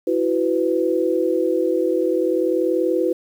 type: chord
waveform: sine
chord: E suspended second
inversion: none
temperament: equal with one note detuned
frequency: 329.6 / 370 / 500.2 Hz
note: E4 / F#4 / B4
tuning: 0 / 0 / +22 cents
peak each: -21 dBFS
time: 0.07-3.13 s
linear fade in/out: 5 ms
effects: 8-bit